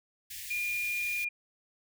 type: band-stop noise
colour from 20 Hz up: white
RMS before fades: -42 dBFS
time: 0.3-1.25 s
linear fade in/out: 10 ms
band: 130 to 1700 Hz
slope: 96 dB/octave
type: tone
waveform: sine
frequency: 2420 Hz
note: D#7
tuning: 49 cents flat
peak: -30 dBFS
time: 0.5-1.29 s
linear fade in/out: 10 ms
effects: none